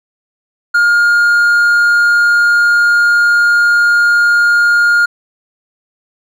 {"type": "tone", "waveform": "triangle", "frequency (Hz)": 1417, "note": "F6", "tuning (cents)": 25, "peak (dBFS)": -5, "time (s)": [0.74, 5.06], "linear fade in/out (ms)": 10, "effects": []}